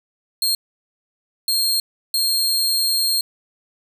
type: tone bursts at uneven times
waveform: sawtooth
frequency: 4230 Hz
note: C8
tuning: 18 cents sharp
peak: -14 dBFS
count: 3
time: 0.42-0.55 / 1.48-1.8 / 2.14-3.21 s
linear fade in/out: 2 ms
effects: none